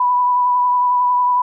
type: tone with vibrato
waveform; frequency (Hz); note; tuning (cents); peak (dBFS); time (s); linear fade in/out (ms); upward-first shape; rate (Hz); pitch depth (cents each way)
sine; 987.8; B5; 0; -12; 0-1.42; 5; triangle; 11; 20
effects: none